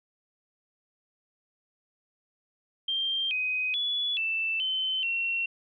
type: tone with pitch steps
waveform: sine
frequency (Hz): 3173 / 2511 / 3416 / 2656 / 3065 / 2725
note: G7 / D#7 / G#7 / E7 / G7 / F7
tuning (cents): +20 / +15 / +48 / +12 / -40 / -43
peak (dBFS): -26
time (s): 2.88-5.46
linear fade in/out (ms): 5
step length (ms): 430
effects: none